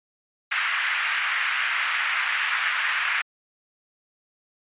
pink band-pass noise, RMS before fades -25 dBFS, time 0.51-3.22 s, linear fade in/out 10 ms, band 1400 to 2600 Hz, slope 24 dB/octave, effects resampled to 8000 Hz

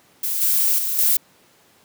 violet noise with level steps, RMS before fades -23 / -18 / -23 / -17 dBFS, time 0.23-1.17 s, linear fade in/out 5 ms, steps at 0.41 / 0.78 / 0.98 s, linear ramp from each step 10 ms, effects pink hiss -55 dBFS RMS until 1.84 s + high-pass 150 Hz 12 dB/octave

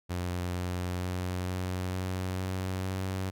sawtooth tone with pitch steps, 89.1 / 89.98 / 90.87 / 91.76 / 92.67 / 93.58 / 94.51 Hz, F2 / F#2 / F#2 / F#2 / F#2 / F#2 / F#2, +35 / -48 / -31 / -14 / +3 / +20 / +37 cents, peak -27 dBFS, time 0.09-3.31 s, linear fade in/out 20 ms, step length 460 ms, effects none

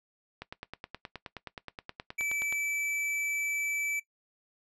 click train, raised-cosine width 0.3 ms, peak -23 dBFS, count 21, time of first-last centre 0.42-2.525 s, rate 9.5 Hz
square tone, 2312 Hz, D7, 28 cents flat, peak -30 dBFS, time 2.18-4 s, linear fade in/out 10 ms
effects noise-tail reverb RT60 0.1 s tail -18 dB re dry + low-pass 11000 Hz 12 dB/octave

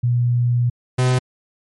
sine / 45% pulse tone pair in turn, 121.2 / 127.04 Hz, B2 / B2, -32 / +49 cents, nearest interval minor second, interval 81 cents, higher second, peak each -14 dBFS, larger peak neither, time 0.03-0.7 / 0.98-1.19 s, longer first, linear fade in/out 10 ms, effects MP3 48 kbps

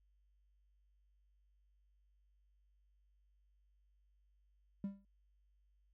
triangle tone with exponential decay, 198.1 Hz, G3, 18 cents sharp, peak -32 dBFS, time 4.84-5.05 s, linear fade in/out 2 ms, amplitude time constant 45 ms, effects tanh soft clip ceiling -30 dBFS + added 50 Hz sine -70 dBFS peak until 5.93 s

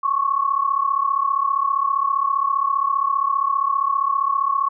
sine tone pair together, 1088 / 1123.1 Hz, C#6 / C#6, -33 / +22 cents, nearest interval minor second, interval 55 cents, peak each -20 dBFS, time 0.03-4.69 s, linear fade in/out 10 ms, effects none

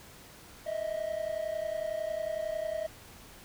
triangle tone pair together, 622.3 / 653.3 Hz, D#5 / E5, 0 / -16 cents, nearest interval minor second, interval 84 cents, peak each -32 / -33 dBFS, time 0.66-2.87 s, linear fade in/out 10 ms, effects pink hiss -52 dBFS RMS until 3.44 s

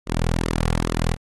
sawtooth tone with flanger, 41.2 Hz, E1, in tune, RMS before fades -22 dBFS, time 0.06-1.17 s, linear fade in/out 50 ms, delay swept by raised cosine 1.2 to 3.3 ms, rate 2.4 Hz, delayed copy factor -0.7, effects AAC 32 kbps

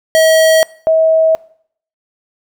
square / sine tone pair in turn, 640 / 642.4 Hz, D#5 / E5, +49 / -45 cents, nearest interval unison, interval 6 cents, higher second, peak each -7 dBFS, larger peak neither, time 0.15-0.63 / 0.87-1.35 s, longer neither, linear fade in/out 0 ms, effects noise-tail reverb RT60 0.6 s tail -22 dB re dry

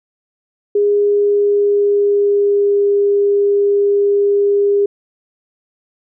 sine tone with pitch glide, 410 to 404.4 Hz, G#4 to G#4, -22 to -46 cents, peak -10 dBFS, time 0.75-4.86 s, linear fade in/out 5 ms, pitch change -24 cents, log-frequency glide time 0.9-2.84 s, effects none

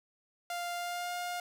sawtooth tone with pitch glide, 698.5 to 708.7 Hz, F5 to F5, 0 to +25 cents, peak -31 dBFS, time 0.5-1.4 s, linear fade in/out 2 ms, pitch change +25 cents, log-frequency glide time 0.75-1.13 s, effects none

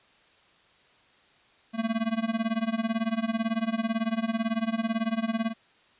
square tone with tremolo, 225.2 Hz, A3, 40 cents sharp, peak -23 dBFS, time 1.73-5.54 s, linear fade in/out 50 ms, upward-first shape sine, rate 18 Hz, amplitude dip 90%, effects white hiss -60 dBFS RMS until 5.99 s + resampled to 8000 Hz

